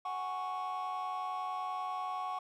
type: chord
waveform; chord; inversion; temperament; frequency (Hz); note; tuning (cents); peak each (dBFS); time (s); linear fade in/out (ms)
triangle; F# suspended second; none; equal; 740 / 830.6 / 1108.7; F#5 / G#5 / C#6; 0 / 0 / 0; -36 / -40 / -35; 0.05-2.39; 5
effects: tanh soft clip ceiling -29 dBFS